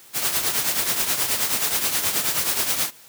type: noise with tremolo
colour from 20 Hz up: white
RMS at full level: -20 dBFS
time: 0.13-2.91 s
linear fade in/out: 50 ms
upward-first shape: triangle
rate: 9.4 Hz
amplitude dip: 65%
effects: white hiss -48 dBFS RMS until 3.08 s + high-pass 80 Hz 12 dB/octave